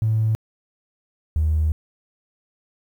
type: tone pair in turn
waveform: triangle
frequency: 110 / 77.78 Hz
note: A2 / D#2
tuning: 0 / 0 cents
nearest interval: tritone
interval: 600 cents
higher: first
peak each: -13 dBFS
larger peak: neither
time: 0.02-0.35 / 1.36-1.72 s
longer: second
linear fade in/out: 0 ms
effects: tanh soft clip ceiling -14 dBFS + 9-bit